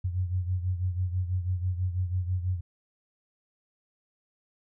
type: beating tone pair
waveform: sine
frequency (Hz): 90 / 96.1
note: F#2 / G2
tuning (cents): -47 / -34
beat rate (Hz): 6.1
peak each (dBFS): -27 / -33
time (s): 0.04-2.61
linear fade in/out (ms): 10
effects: none